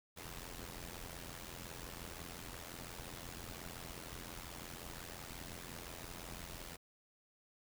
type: noise with amplitude modulation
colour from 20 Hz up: pink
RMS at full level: -45 dBFS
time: 0.16-6.77 s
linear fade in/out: 20 ms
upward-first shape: sine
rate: 85.7 Hz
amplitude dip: 80%
effects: none